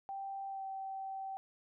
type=tone with pitch glide; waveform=sine; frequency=783 to 773.1 Hz; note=G5 to G5; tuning=-2 to -24 cents; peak=-39 dBFS; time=0.09-1.37 s; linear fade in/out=0 ms; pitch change=-22 cents; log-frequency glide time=0.48-0.63 s; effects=none